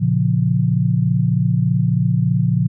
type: chord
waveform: sine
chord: Bb minor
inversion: none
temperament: just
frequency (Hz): 116.54 / 139.85 / 174.81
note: Bb2 / Db3 / F3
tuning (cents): 0 / +16 / +2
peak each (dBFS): -18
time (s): 0-2.68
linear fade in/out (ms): 20
effects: none